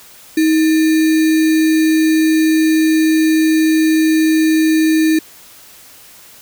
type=tone with sample-and-hold; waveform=sine; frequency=316.6 Hz; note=D#4; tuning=30 cents sharp; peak=-9 dBFS; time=0.37-5.19 s; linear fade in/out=5 ms; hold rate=2100 Hz; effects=white hiss -41 dBFS RMS until 6.41 s